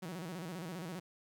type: tone with vibrato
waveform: sawtooth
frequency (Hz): 172.8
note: F3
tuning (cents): -18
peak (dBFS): -37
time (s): 0.02-1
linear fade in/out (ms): 10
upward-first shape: square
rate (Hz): 15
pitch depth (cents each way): 130
effects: 12-bit